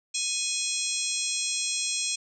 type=harmonic tone with a mistuned harmonic; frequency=832 Hz; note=G#5; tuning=3 cents sharp; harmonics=3 / 4 / 5 / 6 / 7 / 8 / 9 / 10; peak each=-35 / -35 / -35 / -35 / -35 / -35 / -35 / -35 dBFS; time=0.14-2.16 s; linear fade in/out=10 ms; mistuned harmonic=6; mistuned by=+96 cents; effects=none

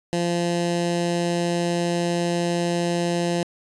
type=tone with notch filter; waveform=15% pulse; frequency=172.6 Hz; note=F3; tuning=20 cents flat; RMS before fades=-23 dBFS; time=0.13-3.43 s; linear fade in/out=0 ms; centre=1400 Hz; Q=1.7; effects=resampled to 22050 Hz

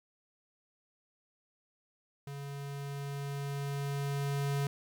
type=tone with level ramp; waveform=square; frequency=140.8 Hz; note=C#3; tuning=27 cents sharp; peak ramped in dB=-41 to -30 dBFS; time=2.27-4.67 s; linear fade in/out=2 ms; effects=12-bit

